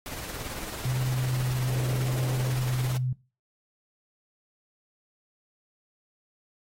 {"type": "noise with tremolo", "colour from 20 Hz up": "pink", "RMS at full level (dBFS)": -36, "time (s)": [0.06, 2.97], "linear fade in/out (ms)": 0, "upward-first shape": "sine", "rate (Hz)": 18, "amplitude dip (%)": 35}
{"type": "tone with vibrato", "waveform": "sine", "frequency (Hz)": 127.1, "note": "C3", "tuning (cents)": -50, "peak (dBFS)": -25, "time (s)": [0.85, 3.13], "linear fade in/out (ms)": 5, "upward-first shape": "triangle", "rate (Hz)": 0.92, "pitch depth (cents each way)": 11}
{"type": "band-pass noise", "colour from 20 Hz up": "white", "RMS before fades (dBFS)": -41, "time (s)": [1.68, 2.51], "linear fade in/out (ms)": 10, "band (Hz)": [220, 580], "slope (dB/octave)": 24}
{"effects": ["noise-tail reverb RT60 0.3 s tail -19 dB re dry", "AAC 48 kbps"]}